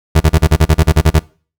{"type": "tone bursts", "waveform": "30% pulse", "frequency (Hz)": 78.9, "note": "D#2", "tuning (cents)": 25, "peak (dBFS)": -3, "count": 12, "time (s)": [0.15, 1.194], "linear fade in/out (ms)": 10, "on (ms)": 54, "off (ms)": 36, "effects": ["noise-tail reverb RT60 0.4 s tail -23 dB re dry"]}